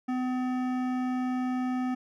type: tone with hard clipping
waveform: sine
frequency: 253.4 Hz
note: B3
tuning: 45 cents sharp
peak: -29 dBFS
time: 0.08-1.95 s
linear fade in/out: 10 ms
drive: 14 dB
effects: none